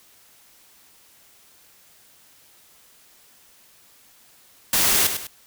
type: noise with echo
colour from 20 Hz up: white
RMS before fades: -19 dBFS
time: 4.73-5.07 s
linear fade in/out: 2 ms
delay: 100 ms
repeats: 2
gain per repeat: -8 dB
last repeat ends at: 5.27 s
effects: white hiss -54 dBFS RMS until 5.46 s